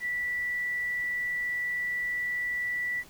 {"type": "tone with quantisation", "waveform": "sine", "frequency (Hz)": 1961, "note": "B6", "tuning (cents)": -13, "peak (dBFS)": -28, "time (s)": [0, 3.04], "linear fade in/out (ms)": 50, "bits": 9, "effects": ["pink hiss -53 dBFS RMS until 3.09 s"]}